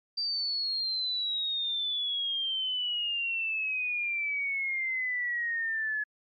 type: exponential sweep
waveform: sine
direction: down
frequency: 4699 to 1700 Hz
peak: -28 dBFS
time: 0.17-6.04 s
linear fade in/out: 10 ms
effects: MP3 64 kbps